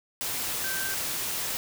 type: tone in noise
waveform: sine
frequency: 1556 Hz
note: G6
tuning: 13 cents flat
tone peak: -33 dBFS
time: 0.64-0.94 s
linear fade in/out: 0 ms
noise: white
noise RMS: -31 dBFS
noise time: 0.21-1.57 s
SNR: -5 dB
effects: none

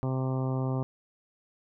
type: harmonic tone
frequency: 130.81 Hz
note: C3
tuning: in tune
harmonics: 1 / 2 / 3 / 4 / 5 / 6 / 7 / 8 / 9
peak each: -28 / -34 / -38 / -40 / -42 / -44 / -45 / -46 / -47 dBFS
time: 0.03-0.83 s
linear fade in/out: 0 ms
effects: none

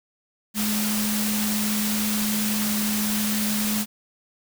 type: tone in noise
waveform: sine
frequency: 211.5 Hz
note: G#3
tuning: 32 cents sharp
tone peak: -24 dBFS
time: 0.54-3.86 s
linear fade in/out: 50 ms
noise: white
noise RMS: -27 dBFS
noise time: 0.54-3.86 s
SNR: 0 dB
effects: none

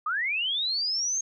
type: linear sweep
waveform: sine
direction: up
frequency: 1174.7 to 6500 Hz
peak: -25 dBFS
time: 0.06-1.21 s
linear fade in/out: 5 ms
effects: none

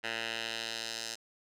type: tone with band-pass filter sweep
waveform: 10% pulse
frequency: 113.9 Hz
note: A#2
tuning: 40 cents flat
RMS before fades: -38 dBFS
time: 0.03-1.16 s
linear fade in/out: 20 ms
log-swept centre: 2300 to 5600 Hz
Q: 1.5
effects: none

